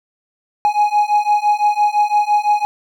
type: beating tone pair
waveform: triangle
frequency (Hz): 830.6 / 836.5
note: G#5 / G#5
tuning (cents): 0 / +12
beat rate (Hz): 5.9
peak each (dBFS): -14 / -13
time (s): 0.65-2.65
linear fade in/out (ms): 0
effects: none